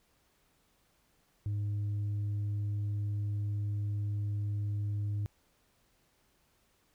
sine tone, 103 Hz, G#2, 14 cents flat, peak -28 dBFS, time 1.46-5.26 s, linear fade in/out 0 ms, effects tanh soft clip ceiling -30 dBFS + pink hiss -71 dBFS RMS until 6.94 s

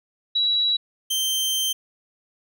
sine / sawtooth tone pair in turn, 3904 / 3130 Hz, B7 / G7, -21 / -3 cents, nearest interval major third, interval 382 cents, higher first, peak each -18 dBFS, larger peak neither, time 0.35-0.77 / 1.1-1.73 s, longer second, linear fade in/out 10 ms, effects none

